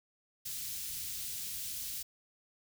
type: band-stop noise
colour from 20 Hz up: white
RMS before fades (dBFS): -40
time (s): 0.45-2.03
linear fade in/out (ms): 10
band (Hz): 140 to 3400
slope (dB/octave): 12
effects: none